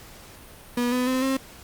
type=tone with pitch steps; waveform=35% pulse; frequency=242.7 / 250.4 / 258.3 / 266.5 Hz; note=B3 / B3 / C4 / C4; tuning=-30 / +24 / -22 / +32 cents; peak=-20 dBFS; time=0.77-1.37 s; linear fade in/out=5 ms; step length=150 ms; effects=pink hiss -46 dBFS RMS until 1.63 s + Opus 48 kbps